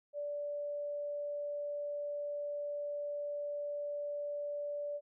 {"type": "tone", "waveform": "sine", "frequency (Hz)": 582, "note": "D5", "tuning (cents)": -16, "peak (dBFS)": -36, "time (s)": [0.13, 5.01], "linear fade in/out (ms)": 50, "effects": []}